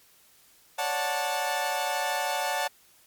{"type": "chord", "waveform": "sawtooth", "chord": "D major seventh", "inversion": "third", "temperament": "equal with one note detuned", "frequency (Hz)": [554.4, 587.3, 732.3, 880], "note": ["C#5", "D5", "F#5", "A5"], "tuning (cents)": [0, 0, -18, 0], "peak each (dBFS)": [-32, -31, -27, -26], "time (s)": [0.78, 2.68], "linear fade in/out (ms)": 10, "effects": ["white hiss -59 dBFS RMS until 3.06 s", "MP3 96 kbps"]}